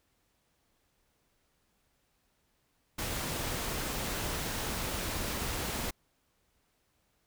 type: noise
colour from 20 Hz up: pink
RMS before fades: -35 dBFS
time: 2.98-5.91 s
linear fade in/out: 10 ms
effects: pink hiss -74 dBFS RMS until 7.26 s

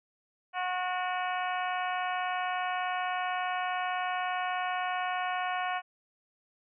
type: harmonic tone with a mistuned harmonic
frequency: 364.7 Hz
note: F#4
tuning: 25 cents flat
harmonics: 2 / 3 / 4 / 5 / 6 / 7 / 8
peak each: -32 / -36 / -38 / -40 / -42 / -43 / -44 dBFS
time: 0.53-5.82 s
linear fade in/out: 50 ms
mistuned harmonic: 6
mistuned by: +67 cents
effects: none

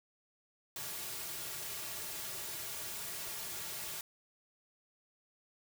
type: noise with comb filter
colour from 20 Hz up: white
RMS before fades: -42 dBFS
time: 0.76-4.01 s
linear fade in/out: 2 ms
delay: 3.9 ms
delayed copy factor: -0.7
effects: none

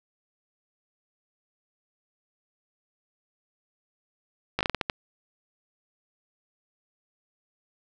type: slowing click train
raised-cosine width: 0.3 ms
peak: -9 dBFS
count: 8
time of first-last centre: 4.59-4.898 s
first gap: 17 ms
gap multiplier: 1.31
effects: none

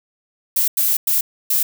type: noise bursts at uneven times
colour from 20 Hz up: violet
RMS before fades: -17 dBFS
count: 4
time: 0.56-0.68 / 0.77-0.97 / 1.07-1.21 / 1.5-1.63 s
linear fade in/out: 5 ms
effects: none

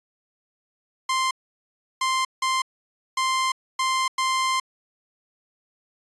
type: tone bursts at uneven times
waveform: sawtooth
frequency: 1046.5 Hz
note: C6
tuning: in tune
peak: -17 dBFS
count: 6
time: 1.09-1.31 / 2.01-2.25 / 2.42-2.62 / 3.17-3.52 / 3.79-4.08 / 4.18-4.6 s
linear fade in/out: 5 ms
effects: resampled to 22050 Hz

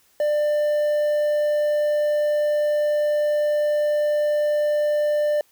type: tone with quantisation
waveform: triangle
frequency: 595 Hz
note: D5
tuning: 22 cents sharp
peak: -16 dBFS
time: 0.2-5.41 s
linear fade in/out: 2 ms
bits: 7
effects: white hiss -60 dBFS RMS until 5.51 s

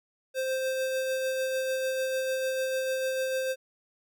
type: tone with tremolo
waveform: square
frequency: 523.3 Hz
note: C5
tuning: in tune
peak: -27 dBFS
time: 0.34-3.56 s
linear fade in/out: 50 ms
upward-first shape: sine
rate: 6.7 Hz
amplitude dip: 25%
effects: none

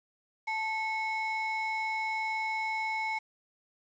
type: ring-modulated tone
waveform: triangle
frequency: 1536 Hz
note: G6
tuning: 36 cents flat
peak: -25 dBFS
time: 0.47-3.19 s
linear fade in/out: 10 ms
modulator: 657 Hz
effects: resampled to 16000 Hz + 9-bit

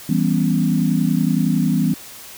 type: chord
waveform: sine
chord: C# half-diminished seventh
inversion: first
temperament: equal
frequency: 164.81 / 196 / 246.9 / 277.2 Hz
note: E3 / G3 / B3 / C#4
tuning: 0 / 0 / 0 / 0 cents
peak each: -19 / -20 / -20 / -23 dBFS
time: 0.09-1.94 s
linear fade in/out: 5 ms
effects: white hiss -38 dBFS RMS until 2.37 s

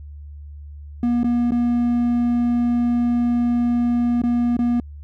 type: tone with dropouts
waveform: triangle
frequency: 239.7 Hz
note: A#3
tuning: 48 cents sharp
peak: -14 dBFS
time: 1.03-4.8 s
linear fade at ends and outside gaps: 2 ms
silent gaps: 1.233-1.243 / 1.508-1.519 / 4.218-4.236 / 4.568-4.59 s
effects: added 73 Hz sine -34 dBFS peak until 5.03 s

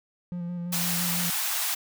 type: tone with vibrato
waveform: triangle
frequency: 174.61 Hz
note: F3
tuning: in tune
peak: -28 dBFS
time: 0.32-1.3 s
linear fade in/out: 0 ms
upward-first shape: square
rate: 5.9 Hz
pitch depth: 19 cents each way
type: high-pass noise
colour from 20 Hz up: white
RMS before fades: -28 dBFS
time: 0.72-1.75 s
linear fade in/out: 10 ms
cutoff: 650 Hz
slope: 96 dB/octave
effects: none

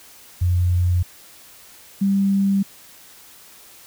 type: tone pair in turn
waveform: sine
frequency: 88.9 / 196.77 Hz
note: F2 / G3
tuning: +31 / +7 cents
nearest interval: octave + major second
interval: 1376 cents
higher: second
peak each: -15 dBFS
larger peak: neither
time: 0.41-1.03 / 2.01-2.63 s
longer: neither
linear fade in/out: 10 ms
effects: white hiss -46 dBFS RMS until 3.86 s

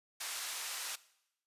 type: band-pass noise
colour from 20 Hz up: white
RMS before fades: -41 dBFS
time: 0.2-0.96 s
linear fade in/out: 10 ms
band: 870 to 9200 Hz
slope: 12 dB/octave
effects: noise-tail reverb RT60 0.8 s tail -19 dB re dry + resampled to 32000 Hz

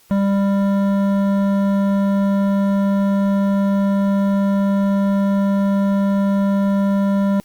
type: tone with hard clipping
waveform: sine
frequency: 198.1 Hz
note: G3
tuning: 18 cents sharp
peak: -16 dBFS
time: 0.11-7.4 s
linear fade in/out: 0 ms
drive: 12 dB
effects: white hiss -53 dBFS RMS until 7.44 s + Opus 48 kbps

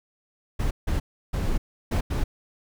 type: noise bursts at uneven times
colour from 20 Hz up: brown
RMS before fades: -24 dBFS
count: 5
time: 0.59-0.71 / 0.87-1 / 1.33-1.58 / 1.91-2.01 / 2.1-2.24 s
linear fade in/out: 10 ms
effects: none

